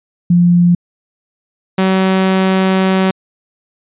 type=tone pair in turn; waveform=sine / sawtooth; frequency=174.61 / 189.31 Hz; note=F3 / F#3; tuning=0 / +40 cents; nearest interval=minor second; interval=140 cents; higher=second; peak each=-6 dBFS; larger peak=neither; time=0.3-0.75 / 1.78-3.11 s; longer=second; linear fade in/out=5 ms; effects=resampled to 8000 Hz